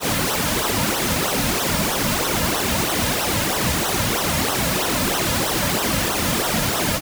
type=noise with flanger; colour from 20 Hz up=pink; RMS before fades=-21 dBFS; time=0-7.01 s; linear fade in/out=50 ms; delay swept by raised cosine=0.42 to 2.72 ms; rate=3.1 Hz; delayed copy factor=-0.85; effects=none